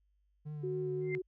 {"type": "tone with vibrato", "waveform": "triangle", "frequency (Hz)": 148.4, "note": "D3", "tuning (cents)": 18, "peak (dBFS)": -37, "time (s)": [0.45, 1.19], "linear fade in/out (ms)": 20, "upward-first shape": "sine", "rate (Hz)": 3.7, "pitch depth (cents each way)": 37}
{"type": "tone", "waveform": "sine", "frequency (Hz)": 370, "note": "F#4", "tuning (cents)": 0, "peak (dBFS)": -34, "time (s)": [0.63, 1.22], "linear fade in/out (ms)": 10}
{"type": "tone with exponential growth", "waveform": "sine", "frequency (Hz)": 2093, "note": "C7", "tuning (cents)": 0, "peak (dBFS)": -33, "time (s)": [1.01, 1.15], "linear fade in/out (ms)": 0, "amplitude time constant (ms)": 30}
{"effects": ["added 50 Hz sine -70 dBFS peak until 1.27 s"]}